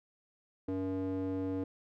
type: tone with band-pass filter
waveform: square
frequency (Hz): 94.5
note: F#2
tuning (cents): +37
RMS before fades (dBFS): -35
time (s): 0.68-1.64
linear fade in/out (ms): 5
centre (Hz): 360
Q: 6.2
effects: none